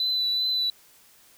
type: tone with vibrato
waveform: sine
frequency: 3992 Hz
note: B7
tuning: 18 cents sharp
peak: -21 dBFS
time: 0-0.7 s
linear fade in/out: 2 ms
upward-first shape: triangle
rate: 2.6 Hz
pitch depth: 22 cents each way
effects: tanh soft clip ceiling -19 dBFS + white hiss -56 dBFS RMS until 1.37 s